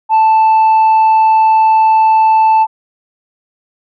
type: tone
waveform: sine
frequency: 880 Hz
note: A5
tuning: in tune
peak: -3 dBFS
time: 0.09-2.67 s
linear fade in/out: 50 ms
effects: tanh soft clip ceiling -5 dBFS